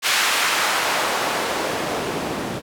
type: noise with band-pass filter sweep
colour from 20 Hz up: white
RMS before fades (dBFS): -22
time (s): 0.02-2.62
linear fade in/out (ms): 50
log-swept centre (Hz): 2000 to 220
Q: 0.76
effects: none